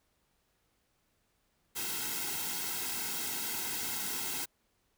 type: noise with comb filter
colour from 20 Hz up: white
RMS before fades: -36 dBFS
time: 1.75-4.46 s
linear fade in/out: 20 ms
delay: 1.7 ms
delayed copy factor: -0.8
effects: pink hiss -75 dBFS RMS until 4.97 s